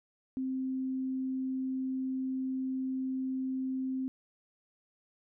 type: tone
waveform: sine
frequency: 261.6 Hz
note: C4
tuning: in tune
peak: -31 dBFS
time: 0.37-4.08 s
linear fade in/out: 0 ms
effects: none